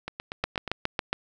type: two click trains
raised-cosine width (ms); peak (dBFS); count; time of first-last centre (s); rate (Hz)
0.3; -9 / -17; 6 / 6; 0.44-1.13 / 0.08-0.677; 7.25 / 8.37
effects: none